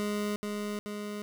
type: tone with echo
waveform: 25% pulse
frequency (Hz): 207.7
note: G#3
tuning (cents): 0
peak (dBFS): -26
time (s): 0-0.36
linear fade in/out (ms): 0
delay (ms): 430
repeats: 2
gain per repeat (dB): -3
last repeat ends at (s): 1.22
effects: 9-bit